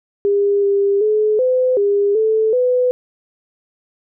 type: tone with pitch steps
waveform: sine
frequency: 403.5 / 399.6 / 427.4 / 509 / 404.5 / 438.7 / 500 Hz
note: G#4 / G4 / G#4 / C5 / G#4 / A4 / B4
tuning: -50 / +33 / +50 / -48 / -46 / -5 / +21 cents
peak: -12 dBFS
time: 0.25-2.91 s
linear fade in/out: 0 ms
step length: 380 ms
effects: none